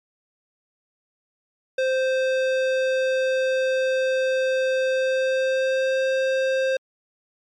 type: tone with pitch glide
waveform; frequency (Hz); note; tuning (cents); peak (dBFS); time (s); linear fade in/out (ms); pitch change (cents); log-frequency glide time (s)
square; 522 to 527.8; C5 to C5; -4 to +15; -20; 1.78-6.77; 5; +19; 4.89-6.05
effects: low-pass 4000 Hz 12 dB/octave + MP3 96 kbps